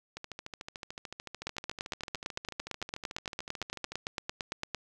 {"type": "two click trains", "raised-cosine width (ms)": 0.2, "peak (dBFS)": [-16, -23], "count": [30, 52], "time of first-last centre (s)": [[1.47, 4.747], [0.17, 3.92]], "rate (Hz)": [8.85, 13.6], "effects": []}